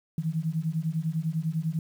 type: beating tone pair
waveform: sine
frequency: 155.56 / 165.56 Hz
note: D#3 / E3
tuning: 0 / +8 cents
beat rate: 10 Hz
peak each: -29 dBFS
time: 0.18-1.79 s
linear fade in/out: 2 ms
effects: 9-bit